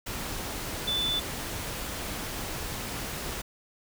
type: tone in noise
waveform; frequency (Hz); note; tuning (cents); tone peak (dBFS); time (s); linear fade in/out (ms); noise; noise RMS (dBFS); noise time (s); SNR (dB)
sine; 3500; A7; -10; -26; 0.87-1.2; 10; pink; -35; 0.06-3.42; +6
effects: none